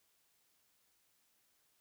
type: silence
effects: white hiss -75 dBFS RMS until 1.8 s